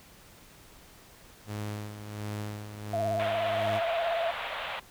sawtooth tone with tremolo, 105 Hz, G#2, 19 cents sharp, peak -29 dBFS, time 1.46-3.81 s, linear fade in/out 50 ms, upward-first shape sine, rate 1.4 Hz, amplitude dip 60%
sine tone with vibrato, 672 Hz, E5, 33 cents sharp, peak -27 dBFS, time 2.93-4.31 s, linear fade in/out 5 ms, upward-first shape sine, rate 17 Hz, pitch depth 53 cents each way
pink band-pass noise, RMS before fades -36 dBFS, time 3.19-4.8 s, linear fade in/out 10 ms, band 550 to 3600 Hz, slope 48 dB/octave
effects pink hiss -54 dBFS RMS until 4.9 s

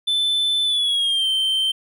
triangle tone with pitch glide, 3520 to 3118 Hz, A7 to G7, 0 to -10 cents, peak -16 dBFS, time 0.07-1.72 s, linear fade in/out 10 ms, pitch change -210 cents, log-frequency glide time 0.64-1.28 s, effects none

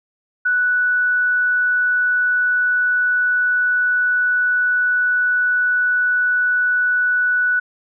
sine tone, 1480 Hz, F#6, in tune, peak -14 dBFS, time 0.45-7.6 s, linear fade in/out 10 ms, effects none

